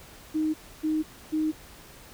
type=tone bursts; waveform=sine; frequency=311.1 Hz; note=D#4; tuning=in tune; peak=-23 dBFS; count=3; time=0.34-1.52 s; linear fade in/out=20 ms; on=200 ms; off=290 ms; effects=pink hiss -49 dBFS RMS until 2.13 s